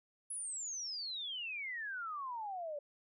sine exponential sweep, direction down, 10548 to 565 Hz, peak -39 dBFS, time 0.3-2.79 s, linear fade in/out 5 ms, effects none

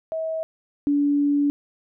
sine tone pair in turn, 643 / 287.5 Hz, E5 / D4, -43 / -37 cents, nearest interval octave + major second, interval 1394 cents, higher first, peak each -24 / -17 dBFS, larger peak second, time 0.12-0.43 / 0.87-1.5 s, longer second, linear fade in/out 0 ms, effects none

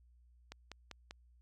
click train, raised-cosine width 0.2 ms, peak -29 dBFS, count 4, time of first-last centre 0.52-1.109 s, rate 5.09 Hz, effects added 60 Hz sine -62 dBFS peak until 1.41 s

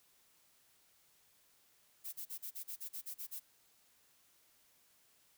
violet noise bursts, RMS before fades -44 dBFS, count 11, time 2.04-3.399 s, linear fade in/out 20 ms, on 89 ms, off 38 ms, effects white hiss -70 dBFS RMS until 5.37 s

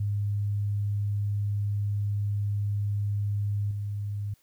sine tone with level steps, 102.3 Hz, G#2, 26 cents flat, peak -25 / -29 dBFS, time 0-4.34 s, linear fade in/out 5 ms, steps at 3.71 s, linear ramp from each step 2 ms, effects white hiss -66 dBFS RMS until 4.42 s

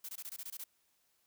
blue noise bursts, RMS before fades -44 dBFS, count 9, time 0.04-0.64 s, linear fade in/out 5 ms, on 48 ms, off 21 ms, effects white hiss -75 dBFS RMS until 1.26 s

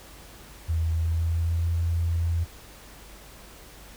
sine tone with pitch glide, 81.5 to 84.18 Hz, E2 to E2, -19 to +37 cents, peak -22 dBFS, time 0.68-2.45 s, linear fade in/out 20 ms, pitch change +56 cents, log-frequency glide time 0.89-1.64 s, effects added 50 Hz sine -50 dBFS peak until 3.96 s + pink hiss -48 dBFS RMS until 3.96 s

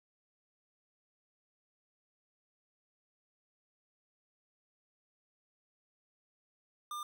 square tone, 1200 Hz, D6, 37 cents sharp, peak -39 dBFS, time 6.91-7.03 s, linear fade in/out 2 ms, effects none

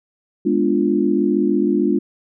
sine chord, G# diminished seventh, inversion none, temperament equal, 207.7 / 246.9 / 293.7 / 349.2 Hz, G#3 / B3 / D4 / F4, 0 / 0 / 0 / 0 cents, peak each -20 / -22 / -19 / -19 dBFS, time 0.45-1.99 s, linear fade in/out 10 ms, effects none

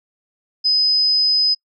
sine tone, 5030 Hz, D#8, 18 cents sharp, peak -13 dBFS, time 0.64-1.55 s, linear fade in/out 20 ms, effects noise-tail reverb RT60 0.1 s tail -23 dB re dry

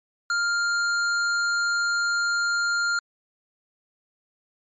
square tone, 1400 Hz, F6, 4 cents sharp, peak -22 dBFS, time 0.3-2.99 s, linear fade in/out 2 ms, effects MP3 32 kbps

